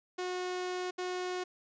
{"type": "tone bursts at uneven times", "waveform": "sawtooth", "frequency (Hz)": 363.6, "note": "F#4", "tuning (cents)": -30, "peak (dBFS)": -30, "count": 2, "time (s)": [[0.18, 0.91], [0.98, 1.44]], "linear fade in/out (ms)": 10, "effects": ["resampled to 16000 Hz", "12-bit"]}